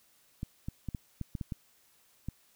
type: clicks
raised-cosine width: 5 ms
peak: -23 dBFS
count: 9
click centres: 0.431 / 0.685 / 0.887 / 0.948 / 1.213 / 1.352 / 1.412 / 1.522 / 2.286 s
effects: white hiss -66 dBFS RMS until 2.55 s